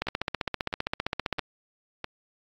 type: two click trains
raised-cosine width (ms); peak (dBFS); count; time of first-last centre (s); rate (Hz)
0.3; -16 / -11; 4 / 22; 0.07-2.044 / 0.02-1.393; 1.52 / 15.3
effects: AAC 48 kbps